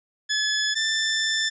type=tone pair in turn; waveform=15% pulse; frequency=1713 / 1771.4 Hz; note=A6 / A6; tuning=-47 / +11 cents; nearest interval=minor second; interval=58 cents; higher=second; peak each=-15 dBFS; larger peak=neither; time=0.29-0.75 / 0.75-1.5 s; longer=second; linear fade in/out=20 ms; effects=resampled to 16000 Hz